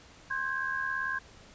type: tone cluster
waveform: sine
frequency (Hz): 1057 / 1556 / 1634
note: C6 / G6 / G#6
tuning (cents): +17 / -13 / -29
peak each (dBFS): -36 / -36 / -32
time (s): 0.3-1.19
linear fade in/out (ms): 10
effects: pink hiss -54 dBFS RMS until 1.54 s + resampled to 16000 Hz